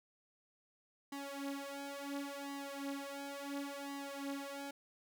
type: tone with flanger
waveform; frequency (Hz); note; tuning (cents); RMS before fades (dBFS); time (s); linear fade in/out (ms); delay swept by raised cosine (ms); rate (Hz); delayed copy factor
sawtooth; 280; C#4; +18; -44; 1.12-4.71; 5; 1 to 5.9; 0.71; +0.95
effects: none